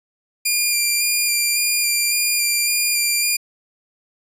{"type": "tone with vibrato", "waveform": "10% pulse", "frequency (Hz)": 2397, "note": "D7", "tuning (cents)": 35, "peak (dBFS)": -8, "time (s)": [0.45, 3.37], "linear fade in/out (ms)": 10, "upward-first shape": "square", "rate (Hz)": 1.8, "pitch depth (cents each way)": 12, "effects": ["resampled to 32000 Hz"]}